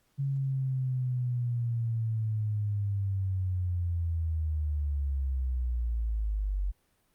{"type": "linear sweep", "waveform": "sine", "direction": "down", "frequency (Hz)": [139, 46.25], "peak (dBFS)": -27, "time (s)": [0.18, 6.72], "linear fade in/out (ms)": 20, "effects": ["pink hiss -71 dBFS RMS until 7.14 s", "Opus 48 kbps"]}